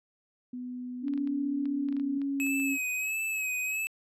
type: tone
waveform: sine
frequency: 248.8 Hz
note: B3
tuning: 13 cents sharp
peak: -35 dBFS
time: 0.53-2.18 s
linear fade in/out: 5 ms
type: tone with pitch glide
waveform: sine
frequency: 284.4 to 274.9 Hz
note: C#4 to C#4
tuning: +45 to -14 cents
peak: -28 dBFS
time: 1.02-2.78 s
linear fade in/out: 50 ms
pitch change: -59 cents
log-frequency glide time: 1.78-2.53 s
type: clicks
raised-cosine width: 0.3 ms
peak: -35 dBFS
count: 12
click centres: 1.082 / 1.137 / 1.177 / 1.274 / 1.656 / 1.887 / 1.926 / 1.967 / 1.998 / 2.217 / 2.467 / 2.6 s
type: tone with vibrato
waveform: square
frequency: 2565 Hz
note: E7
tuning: 48 cents flat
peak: -30 dBFS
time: 2.4-3.87 s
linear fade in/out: 0 ms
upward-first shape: sine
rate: 1.5 Hz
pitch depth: 46 cents each way
effects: resampled to 32000 Hz